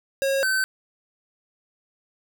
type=tone pair in turn; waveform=square; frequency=544 / 1534.5 Hz; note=C#5 / G6; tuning=-33 / -37 cents; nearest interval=octave + tritone; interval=1796 cents; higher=second; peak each=-21 dBFS; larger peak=neither; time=0.22-0.43 / 0.43-0.64 s; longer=neither; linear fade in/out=0 ms; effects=none